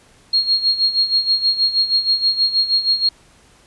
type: tone with tremolo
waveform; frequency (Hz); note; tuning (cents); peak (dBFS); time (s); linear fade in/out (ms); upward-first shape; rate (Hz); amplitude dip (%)
sine; 4268; C8; +34; -11; 0.33-3.09; 5; sine; 6.3; 75
effects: pink hiss -51 dBFS RMS until 3.66 s + resampled to 24000 Hz